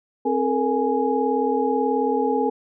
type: tone cluster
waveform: sine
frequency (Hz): 264 / 430.1 / 468.5 / 832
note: C4 / A4 / A#4 / G#5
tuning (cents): +16 / -39 / +9 / +3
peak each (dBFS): -24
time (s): 0.25-2.5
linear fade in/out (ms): 10
effects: none